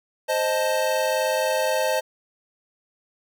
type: chord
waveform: square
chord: A diminished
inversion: first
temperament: equal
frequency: 523.3 / 622.3 / 880 Hz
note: C5 / Eb5 / A5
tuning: 0 / 0 / 0 cents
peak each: -25 / -25 / -28 dBFS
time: 0.28-2.01 s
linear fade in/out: 20 ms
effects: none